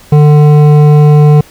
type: tone with hard clipping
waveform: sine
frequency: 149 Hz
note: D3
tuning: 25 cents sharp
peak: -3 dBFS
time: 0.12-1.41 s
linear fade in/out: 5 ms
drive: 11 dB
effects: pink hiss -38 dBFS RMS until 1.5 s